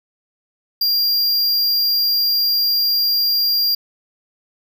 square tone, 4778 Hz, D8, 29 cents sharp, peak -15 dBFS, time 0.81-3.75 s, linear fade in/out 5 ms, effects none

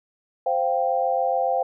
sine chord, C suspended fourth, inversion none, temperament just, 523.3 / 697.7 / 784.9 Hz, C5 / F5 / G5, 0 / -2 / +2 cents, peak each -24 dBFS, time 0.46-1.63 s, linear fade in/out 5 ms, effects none

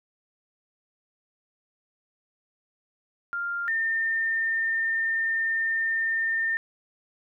sine tone pair in turn, 1396.9 / 1809.7 Hz, F6 / A6, 0 / +48 cents, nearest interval major third, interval 448 cents, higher second, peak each -27 / -23 dBFS, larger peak second, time 3.33-3.68 / 3.68-6.57 s, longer second, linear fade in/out 0 ms, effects none

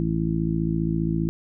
harmonic tone, 55 Hz, A1, in tune, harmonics 1 / 2 / 3 / 4 / 5 / 6, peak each -31 / -33 / -24 / -30 / -32 / -28 dBFS, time 0-1.29 s, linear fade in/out 0 ms, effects none

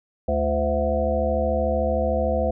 harmonic tone with a mistuned harmonic, 73.42 Hz, D2, in tune, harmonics 1 / 3 / 5 / 7 / 9 / 10, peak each -25 / -29 / -34 / -24 / -25 / -31 dBFS, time 0.28-2.51 s, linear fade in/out 5 ms, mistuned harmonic 5, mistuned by -120 cents, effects none

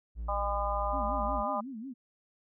triangle tone, 56.9 Hz, A#1, 41 cents flat, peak -32 dBFS, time 0.15-1.44 s, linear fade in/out 50 ms
harmonic tone, 202.3 Hz, G#3, 45 cents flat, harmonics 3 / 4 / 5 / 6, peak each -35 / -35 / -35 / -35 dBFS, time 0.28-1.61 s, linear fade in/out 10 ms
sine tone with vibrato, 243 Hz, B3, 28 cents flat, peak -38 dBFS, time 0.92-1.94 s, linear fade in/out 20 ms, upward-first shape sine, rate 5.5 Hz, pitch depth 220 cents each way
effects none

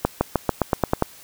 accelerating click train, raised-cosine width 1 ms, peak -3 dBFS, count 9, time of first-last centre 0.05-1.024 s, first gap 160 ms, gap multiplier 0.92, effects white hiss -46 dBFS RMS until 1.23 s

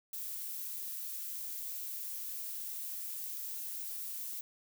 violet noise, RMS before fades -41 dBFS, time 0.13-4.41 s, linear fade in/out 2 ms, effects none

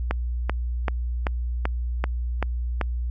click train, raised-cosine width 0.5 ms, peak -9 dBFS, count 8, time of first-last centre 0.11-2.813 s, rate 2.59 Hz, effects added 60 Hz sine -24 dBFS peak until 3.1 s

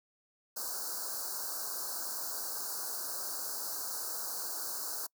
white band-stop noise, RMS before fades -38 dBFS, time 0.56-5.07 s, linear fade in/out 10 ms, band 1600 to 4200 Hz, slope 96 dB/octave, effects noise-tail reverb RT60 0.1 s tail -26 dB re dry + high-pass 400 Hz 12 dB/octave

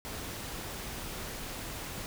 pink noise, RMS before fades -40 dBFS, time 0.05-2.06 s, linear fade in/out 0 ms, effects none

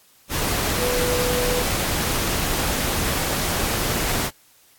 sine tone in noise, 493.9 Hz, B4, in tune, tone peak -22 dBFS, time 0.77-1.64 s, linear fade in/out 50 ms, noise pink, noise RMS -23 dBFS, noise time 0.29-4.31 s, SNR -2 dB, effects white hiss -55 dBFS RMS until 4.78 s + AAC 64 kbps

